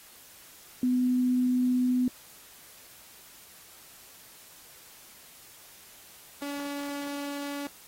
sine / sawtooth tone pair in turn, 250.6 / 284.8 Hz, B3 / C#4, +25 / +47 cents, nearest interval major second, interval 222 cents, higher second, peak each -22 / -29 dBFS, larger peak first, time 0.83-2.08 / 6.42-7.67 s, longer neither, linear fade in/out 2 ms, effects white hiss -52 dBFS RMS until 7.87 s + AAC 48 kbps

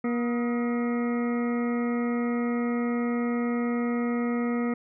harmonic tone with a mistuned harmonic, 238.7 Hz, A#3, 41 cents sharp, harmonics 1 / 2 / 3 / 4 / 5 / 6 / 8 / 9 / 10, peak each -25 / -32 / -40 / -47 / -38 / -50 / -42 / -43 / -54 dBFS, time 0.04-4.74 s, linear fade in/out 5 ms, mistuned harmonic 5, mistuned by +92 cents, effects none

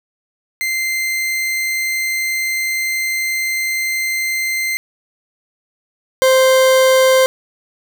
40% pulse tone pair in turn, 2083 / 522.3 Hz, C7 / C5, -8 / -3 cents, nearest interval 2 octaves, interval 2395 cents, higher first, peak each -16 / -8 dBFS, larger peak second, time 0.61-4.77 / 6.22-7.26 s, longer first, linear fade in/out 0 ms, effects none

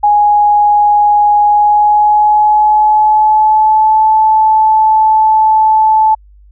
sine tone with pitch glide, 830.6 to 870.9 Hz, G#5 to A5, 0 to -18 cents, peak -5 dBFS, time 0.03-6.15 s, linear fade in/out 10 ms, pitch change +82 cents, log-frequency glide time 1.46-4.05 s, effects added 50 Hz sine -38 dBFS peak until 6.51 s

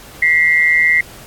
sine tone pair together, 1940.8 / 2100 Hz, B6 / C7, -31 / +6 cents, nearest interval minor second, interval 137 cents, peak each -12 dBFS, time 0.22-1.01 s, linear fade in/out 5 ms, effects pink hiss -38 dBFS RMS until 1.26 s + AAC 64 kbps

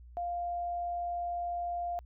sine tone, 698.5 Hz, F5, in tune, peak -32 dBFS, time 0.17-1.99 s, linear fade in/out 0 ms, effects added 60 Hz sine -49 dBFS peak until 2.05 s

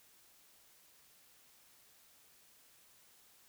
silence, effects white hiss -65 dBFS RMS until 3.48 s

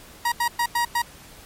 30% pulse tone bursts at uneven times, 950 Hz, A#5, 33 cents sharp, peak -17 dBFS, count 5, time 0.25-0.32 / 0.4-0.48 / 0.59-0.66 / 0.75-0.85 / 0.95-1.02 s, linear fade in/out 5 ms, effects pink hiss -46 dBFS RMS until 1.45 s + MP3 64 kbps

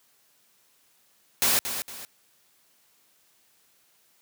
white noise with echo, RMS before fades -22 dBFS, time 1.42-1.59 s, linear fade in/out 0 ms, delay 230 ms, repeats 2, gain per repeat -9 dB, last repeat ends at 2.05 s, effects white hiss -64 dBFS RMS until 4.21 s + high-pass 100 Hz 12 dB/octave

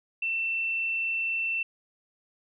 sine tone, 2684 Hz, E7, 31 cents sharp, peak -26 dBFS, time 0.22-1.63 s, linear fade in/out 5 ms, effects none

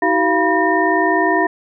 sine tone cluster, 320 / 379.9 / 691 / 974 / 1825 Hz, D#4 / F#4 / F5 / B5 / A#6, +49 / +46 / -19 / -24 / -37 cents, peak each -19 dBFS, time 0.02-1.47 s, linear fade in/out 5 ms, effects none

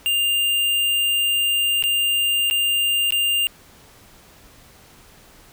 square tone with dropouts, 2800 Hz, F7, 4 cents sharp, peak -18 dBFS, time 0.06-3.47 s, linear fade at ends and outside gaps 0 ms, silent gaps 1.825-1.838 / 2.5-2.51 / 3.106-3.123 s, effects pink hiss -49 dBFS RMS until 5.52 s

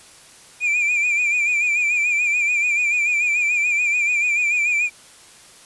triangle tone with vibrato, 2400 Hz, D7, 37 cents sharp, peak -15 dBFS, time 0.6-4.9 s, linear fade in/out 50 ms, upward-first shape sine, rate 6.9 Hz, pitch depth 60 cents each way, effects white hiss -46 dBFS RMS until 5.65 s + resampled to 24000 Hz

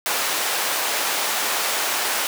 pink high-pass noise, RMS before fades -23 dBFS, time 0.06-2.27 s, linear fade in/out 0 ms, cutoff 680 Hz, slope 12 dB/octave, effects none

